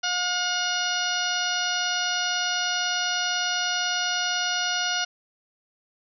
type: harmonic tone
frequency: 718 Hz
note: F5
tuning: 48 cents sharp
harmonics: 1 / 2 / 3 / 4 / 5 / 6 / 7 / 8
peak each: -32 / -28 / -38 / -30 / -35 / -34 / -34 / -31 dBFS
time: 0.03-5.05 s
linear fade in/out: 10 ms
effects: none